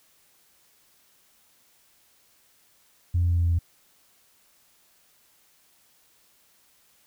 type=tone with pitch steps; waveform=sine; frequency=87.31 / 86.76 / 86.21 / 85.66 / 85.12 / 84.58 Hz; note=F2 / F2 / F2 / F2 / F2 / E2; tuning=0 / -11 / -22 / -33 / -44 / +45 cents; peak=-18 dBFS; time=3.14-3.59 s; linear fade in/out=10 ms; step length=75 ms; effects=tanh soft clip ceiling -16 dBFS + white hiss -62 dBFS RMS until 7.06 s